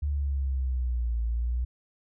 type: linear two-way sweep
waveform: sine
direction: down then up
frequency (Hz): 73.42 to 56.6 to 61.5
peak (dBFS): -25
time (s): 0.02-1.65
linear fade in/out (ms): 10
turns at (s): 1.22
effects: none